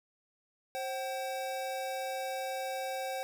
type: tone pair together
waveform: square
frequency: 531 / 762.8 Hz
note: C5 / G5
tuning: +25 / -47 cents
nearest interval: tritone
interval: 628 cents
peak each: -38 / -38 dBFS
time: 0.75-3.23 s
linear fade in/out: 0 ms
effects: none